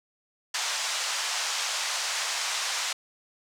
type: band-pass noise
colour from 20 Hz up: white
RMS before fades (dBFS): -30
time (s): 0.54-2.93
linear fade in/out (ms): 5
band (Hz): 670 to 7100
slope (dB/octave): 24
effects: none